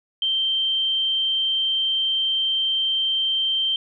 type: tone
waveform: sine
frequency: 3135 Hz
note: G7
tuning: 1 cent flat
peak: -19 dBFS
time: 0.22-3.76 s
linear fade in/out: 2 ms
effects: none